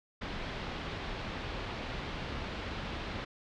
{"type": "low-pass noise", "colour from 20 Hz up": "pink", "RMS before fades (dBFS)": -39, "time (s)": [0.21, 3.25], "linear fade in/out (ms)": 10, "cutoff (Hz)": 4000, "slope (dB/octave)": 24, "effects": []}